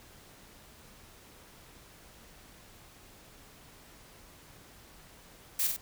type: noise with echo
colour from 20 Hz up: blue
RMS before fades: -29 dBFS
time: 5.59-5.67 s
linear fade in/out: 5 ms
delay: 48 ms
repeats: 2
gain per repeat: -4 dB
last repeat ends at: 5.766 s
effects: pink hiss -55 dBFS RMS until 5.81 s